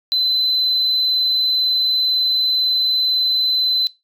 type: tone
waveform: sine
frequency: 4039 Hz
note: B7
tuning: 38 cents sharp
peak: -13 dBFS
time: 0.12-3.87 s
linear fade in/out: 0 ms
effects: noise-tail reverb RT60 0.2 s tail -21 dB re dry + tanh soft clip ceiling -11 dBFS